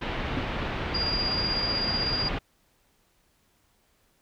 pink low-pass noise, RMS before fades -31 dBFS, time 0.01-2.39 s, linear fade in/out 10 ms, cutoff 3300 Hz, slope 24 dB/octave
sine tone with exponential decay, 261.6 Hz, C4, in tune, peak -22 dBFS, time 0.37-0.47 s, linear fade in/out 1 ms, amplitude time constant 20 ms
sine tone with tremolo, 4814 Hz, D8, 42 cents sharp, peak -25 dBFS, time 0.94-2.29 s, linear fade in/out 10 ms, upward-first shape square, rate 16 Hz, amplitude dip 30%
effects pink hiss -67 dBFS RMS until 4.21 s

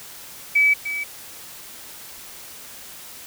sine tone with echo, 2292 Hz, D7, 43 cents flat, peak -13 dBFS, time 0.55-0.74 s, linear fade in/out 10 ms, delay 300 ms, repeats 1, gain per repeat -11 dB, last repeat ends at 1.04 s, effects white hiss -40 dBFS RMS until 3.26 s

